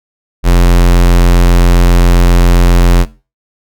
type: tone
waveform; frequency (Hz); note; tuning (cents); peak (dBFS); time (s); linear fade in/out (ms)
square; 43.73; F1; +3; -4; 0.43-3.06; 50
effects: noise-tail reverb RT60 0.3 s tail -18 dB re dry